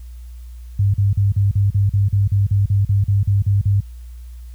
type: tone bursts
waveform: sine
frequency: 100 Hz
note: G2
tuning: 35 cents sharp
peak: -12 dBFS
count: 16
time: 0.79-3.805 s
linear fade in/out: 5 ms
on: 150 ms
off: 41 ms
effects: added 60 Hz sine -32 dBFS peak until 4.54 s + white hiss -56 dBFS RMS until 4.54 s